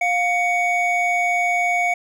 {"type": "tone pair together", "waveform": "triangle", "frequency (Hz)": [705.6, 2240], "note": ["F5", "C#7"], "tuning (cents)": [18, 18], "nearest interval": "octave + minor sixth", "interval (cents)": 2000, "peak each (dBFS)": -18, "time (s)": [0.01, 1.94], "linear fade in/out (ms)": 5, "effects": []}